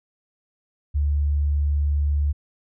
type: tone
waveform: sine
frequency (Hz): 72.7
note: D2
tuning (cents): -17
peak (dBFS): -18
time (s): 0.94-2.33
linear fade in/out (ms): 20
effects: none